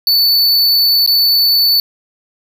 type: tone with dropouts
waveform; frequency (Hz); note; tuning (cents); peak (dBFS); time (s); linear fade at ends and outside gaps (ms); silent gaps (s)
square; 4485; C#8; +19; -9; 0.07-1.8; 1; 1.063-1.075
effects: none